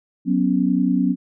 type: chord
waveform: sine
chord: F# suspended fourth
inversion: none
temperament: equal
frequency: 185 / 246.9 / 277.2 Hz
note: F#3 / B3 / C#4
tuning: 0 / 0 / 0 cents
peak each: -20 dBFS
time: 0.25-1.16 s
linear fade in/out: 50 ms
effects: none